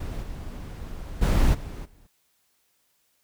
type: noise with level steps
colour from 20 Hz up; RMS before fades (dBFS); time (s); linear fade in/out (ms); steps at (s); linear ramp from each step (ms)
brown; -32 / -36 / -19 / -35 / -54; 0-2.07; 5; 0.22 / 1.21 / 1.53 / 1.84; 20
effects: white hiss -69 dBFS RMS until 3.23 s